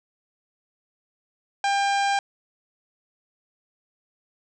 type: harmonic tone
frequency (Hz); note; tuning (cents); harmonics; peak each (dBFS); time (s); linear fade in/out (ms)
798; G5; +31; 1 / 2 / 3 / 4 / 5 / 6 / 7 / 8 / 9 / 10; -21 / -28 / -32 / -35 / -38 / -40 / -39 / -44 / -45 / -43; 1.64-2.19; 2
effects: none